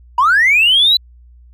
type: linear sweep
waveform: triangle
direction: up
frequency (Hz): 932.3 to 4037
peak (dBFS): -5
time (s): 0.18-0.97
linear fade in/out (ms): 5
effects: tanh soft clip ceiling -5 dBFS + added 60 Hz sine -40 dBFS peak until 1.53 s